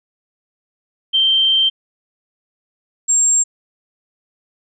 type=tone pair in turn; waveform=sine; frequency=3136 / 7459 Hz; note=G7 / A#8; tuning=0 / 0 cents; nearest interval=octave + minor third; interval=1500 cents; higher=second; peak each=-11 / -11 dBFS; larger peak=neither; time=1.13-1.7 / 3.08-3.44 s; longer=first; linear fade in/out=20 ms; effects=none